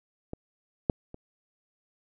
clicks, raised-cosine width 2 ms, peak -22 / -9 / -28 dBFS, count 3, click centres 0.334 / 0.898 / 1.144 s, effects none

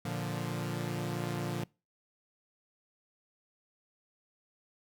sawtooth chord, Bb major, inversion none, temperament equal, 116.54 / 146.83 / 174.61 Hz, Bb2 / D3 / F3, 0 / 0 / 0 cents, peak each -34 dBFS, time 0.05-1.64 s, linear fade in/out 5 ms, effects noise-tail reverb RT60 0.3 s tail -25 dB re dry

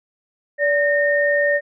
sine tone pair together, 578 / 1835 Hz, D5 / A#6, -28 / -28 cents, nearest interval octave + minor sixth, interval 2000 cents, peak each -17 / -18 dBFS, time 0.58-1.61 s, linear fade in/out 50 ms, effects none

